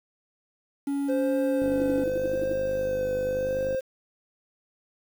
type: tone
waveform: triangle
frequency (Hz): 280.5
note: C#4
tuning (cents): +21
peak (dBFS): -23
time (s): 0.87-2.04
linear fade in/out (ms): 5
type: tone with vibrato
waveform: triangle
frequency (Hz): 518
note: C5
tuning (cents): -17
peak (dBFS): -23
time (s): 1.08-3.81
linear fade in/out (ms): 20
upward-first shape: sine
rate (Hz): 0.84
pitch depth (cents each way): 25
type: click train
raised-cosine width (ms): 2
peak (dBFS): -23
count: 108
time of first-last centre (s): 1.62-3.747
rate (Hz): 50.3
type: tone bursts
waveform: sine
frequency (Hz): 323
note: E4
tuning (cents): -35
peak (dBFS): -29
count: 9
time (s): 1.8-2.529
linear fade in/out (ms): 5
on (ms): 25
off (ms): 63
effects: 8-bit